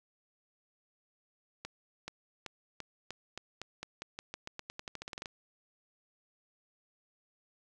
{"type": "accelerating click train", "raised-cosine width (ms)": 0.2, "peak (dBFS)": -23, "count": 23, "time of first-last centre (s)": [1.65, 5.258], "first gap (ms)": 430, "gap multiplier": 0.89, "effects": []}